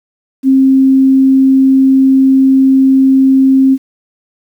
sine tone, 266.4 Hz, C4, 31 cents sharp, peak -4 dBFS, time 0.43-3.78 s, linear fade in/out 50 ms, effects 7-bit

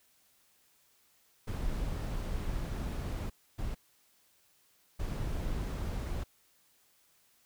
brown noise bursts at uneven times, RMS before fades -35 dBFS, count 3, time 1.47-3.3 / 3.58-3.75 / 4.99-6.24 s, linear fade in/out 10 ms, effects white hiss -68 dBFS RMS until 7.45 s

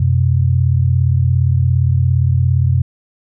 sine tone pair together, 90.2 / 127.56 Hz, F#2 / C3, -44 / -44 cents, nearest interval tritone, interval 600 cents, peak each -13 dBFS, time 0-2.82 s, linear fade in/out 5 ms, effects none

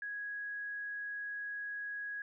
sine tone, 1661.2 Hz, G#6, in tune, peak -38 dBFS, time 0.02-2.22 s, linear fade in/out 2 ms, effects none

